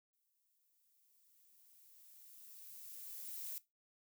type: noise with exponential growth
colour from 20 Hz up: violet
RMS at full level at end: -44 dBFS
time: 0.13-3.58 s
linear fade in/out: 0 ms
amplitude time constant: 750 ms
effects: noise-tail reverb RT60 0.2 s tail -17 dB re dry